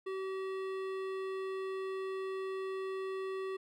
triangle tone with hard clipping, 382 Hz, G4, 45 cents flat, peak -38 dBFS, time 0.06-3.57 s, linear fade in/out 10 ms, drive 18 dB, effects none

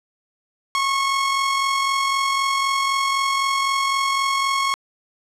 sawtooth tone with amplitude modulation, 1094 Hz, C#6, 23 cents flat, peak -13 dBFS, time 0.75-4.74 s, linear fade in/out 0 ms, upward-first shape sine, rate 43.9 Hz, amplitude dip 35%, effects low-pass 8000 Hz 12 dB/octave + 9-bit

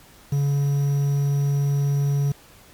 triangle tone with quantisation, 141.5 Hz, C#3, 36 cents sharp, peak -16 dBFS, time 0.32-2.32 s, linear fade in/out 5 ms, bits 7, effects pink hiss -50 dBFS RMS until 2.73 s + MP3 96 kbps

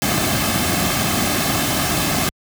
pink noise with comb filter, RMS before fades -19 dBFS, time 0.02-2.29 s, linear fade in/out 0 ms, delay 2.1 ms, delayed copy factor -0.55, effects high-pass 60 Hz 12 dB/octave

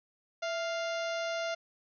harmonic tone with a mistuned harmonic, 698.5 Hz, F5, in tune, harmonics 1 / 2 / 3 / 4 / 5 / 6 / 7 / 8 / 9, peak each -33 / -39 / -43 / -45 / -47 / -49 / -50 / -51 / -52 dBFS, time 0.42-1.55 s, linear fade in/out 10 ms, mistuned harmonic 1, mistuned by -87 cents, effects none

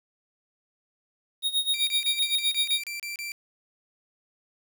square tone with tremolo, 3737 Hz, A#7, 4 cents sharp, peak -21 dBFS, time 1.42-2.82 s, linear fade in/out 50 ms, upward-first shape sine, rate 7.8 Hz, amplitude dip 85%
sawtooth tone bursts, 2349 Hz, D7, in tune, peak -29 dBFS, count 10, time 1.74-3.319 s, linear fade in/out 0 ms, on 130 ms, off 31 ms
effects 9-bit

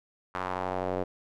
square tone with band-pass filter sweep, 45.97 Hz, F#1, 10 cents flat, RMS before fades -32 dBFS, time 0.34-1.04 s, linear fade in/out 10 ms, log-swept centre 1200 to 510 Hz, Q 1.9, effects none

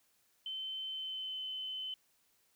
sine tone with pitch glide, 3075 to 3047 Hz, G7 to G7, -34 to -50 cents, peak -38 dBFS, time 0.46-1.94 s, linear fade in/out 2 ms, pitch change -16 cents, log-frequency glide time 0.9-1.4 s, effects white hiss -73 dBFS RMS until 2.55 s

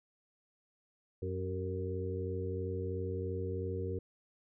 harmonic tone with a mistuned harmonic, 92.5 Hz, F#2, in tune, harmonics 1 / 2 / 3 / 4 / 5, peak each -37 / -46 / -46 / -41 / -40 dBFS, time 1.22-3.99 s, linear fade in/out 5 ms, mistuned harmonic 4, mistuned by +44 cents, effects none

